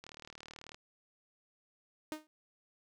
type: click train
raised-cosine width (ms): 0.2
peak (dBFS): -31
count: 28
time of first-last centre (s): 0.04-0.745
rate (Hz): 38.3
type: tone with exponential decay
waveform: sawtooth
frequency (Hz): 308.4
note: D#4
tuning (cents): -15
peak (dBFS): -31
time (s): 2.12-2.27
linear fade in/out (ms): 0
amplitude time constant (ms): 32
effects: none